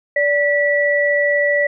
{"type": "tone pair together", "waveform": "sine", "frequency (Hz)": [580, 1952.1], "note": ["D5", "B6"], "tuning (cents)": [-22, -21], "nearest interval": "octave + major sixth", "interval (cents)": 2101, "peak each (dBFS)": -16, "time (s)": [0.16, 1.67], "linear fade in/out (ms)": 5, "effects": []}